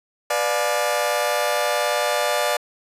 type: chord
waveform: sawtooth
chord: B diminished seventh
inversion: none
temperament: just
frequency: 493.9 / 592.7 / 711.2 / 853.4 Hz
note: B4 / D5 / F5 / Ab5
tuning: 0 / +16 / +31 / +47 cents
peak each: -24 / -18 / -22 / -24 dBFS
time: 0.3-2.57 s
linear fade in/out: 5 ms
effects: resampled to 32000 Hz